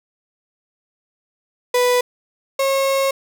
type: tone pair in turn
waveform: 35% pulse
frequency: 493.9 / 543 Hz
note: B4 / C#5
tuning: 0 / -36 cents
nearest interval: major second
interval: 164 cents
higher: second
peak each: -12 / -14 dBFS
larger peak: first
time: 1.74-2.01 / 2.59-3.11 s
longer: second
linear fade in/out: 5 ms
effects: none